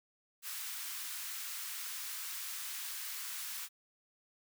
white high-pass noise, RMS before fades -42 dBFS, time 0.42-3.69 s, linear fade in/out 50 ms, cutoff 1100 Hz, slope 24 dB/octave, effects none

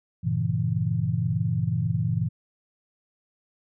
sine chord, G diminished seventh, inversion none, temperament equal, 98 / 116.54 / 138.59 / 164.81 Hz, G2 / Bb2 / Db3 / Fb3, 0 / 0 / 0 / 0 cents, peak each -30 / -26 / -30 / -27 dBFS, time 0.23-2.29 s, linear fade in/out 20 ms, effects none

